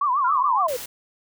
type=tone with vibrato; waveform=sine; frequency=1081 Hz; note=C#6; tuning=44 cents flat; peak=-18 dBFS; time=0.01-0.67 s; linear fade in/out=5 ms; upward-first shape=triangle; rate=7.1 Hz; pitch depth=200 cents each way
type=linear sweep; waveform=sine; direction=down; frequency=1434 to 466.2 Hz; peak=-23 dBFS; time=0.24-0.77 s; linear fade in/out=10 ms
type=noise; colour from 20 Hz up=white; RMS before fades=-35 dBFS; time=0.68-0.86 s; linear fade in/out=5 ms
effects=none